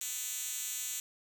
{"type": "tone with high-pass filter", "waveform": "5% pulse", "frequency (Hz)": 250.8, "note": "B3", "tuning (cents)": 27, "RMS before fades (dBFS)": -38, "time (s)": [0.01, 1], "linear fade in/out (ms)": 2, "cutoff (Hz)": 6200, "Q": 1.3, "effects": []}